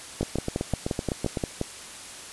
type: two click trains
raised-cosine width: 2 ms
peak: -12 / -13 dBFS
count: 9 / 10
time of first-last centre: 0.21-1.614 / 0.23-1.372 s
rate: 5.7 / 7.88 Hz
effects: white hiss -41 dBFS RMS until 2.32 s + resampled to 24000 Hz